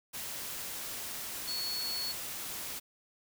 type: tone in noise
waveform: sine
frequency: 4392 Hz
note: C#8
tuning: 17 cents flat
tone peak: -34 dBFS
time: 1.47-2.13 s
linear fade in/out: 20 ms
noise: white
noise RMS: -40 dBFS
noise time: 0.13-2.8 s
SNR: +3 dB
effects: none